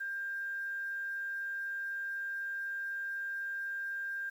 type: tone with quantisation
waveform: sine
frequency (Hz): 1594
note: G6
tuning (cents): +28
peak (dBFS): -35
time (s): 0-4.3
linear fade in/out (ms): 10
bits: 10
effects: none